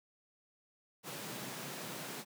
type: high-pass noise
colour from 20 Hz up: pink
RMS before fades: -44 dBFS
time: 1.03-2.25 s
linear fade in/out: 50 ms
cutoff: 120 Hz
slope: 96 dB/octave
effects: none